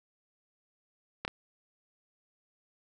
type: clicks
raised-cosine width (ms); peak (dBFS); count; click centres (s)
0.3; -17; 2; 1.25 / 1.279
effects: none